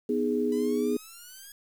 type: chord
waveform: sine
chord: G# minor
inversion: first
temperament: equal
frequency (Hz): 246.9 / 311.1 / 415.3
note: B3 / D#4 / G#4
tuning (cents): 0 / 0 / 0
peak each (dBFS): -28 / -31 / -27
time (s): 0.09-0.97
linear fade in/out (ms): 5
type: exponential sweep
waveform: 5% pulse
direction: up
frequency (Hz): 985 to 1668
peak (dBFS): -34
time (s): 0.52-1.52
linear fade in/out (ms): 2
effects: 9-bit